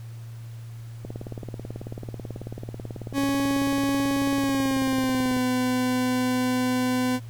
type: click train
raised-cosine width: 2 ms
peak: -21 dBFS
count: 80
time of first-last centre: 1.05-5.367 s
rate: 18.3 Hz
type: tone with pitch glide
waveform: 40% pulse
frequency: 277.2 to 252.7 Hz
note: C#4 to B3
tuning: 0 to +40 cents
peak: -21 dBFS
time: 3.13-7.2 s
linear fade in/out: 50 ms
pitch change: -160 cents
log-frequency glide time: 4.36-5.39 s
effects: added 115 Hz sine -36 dBFS peak until 7.29 s + pink hiss -54 dBFS RMS until 7.29 s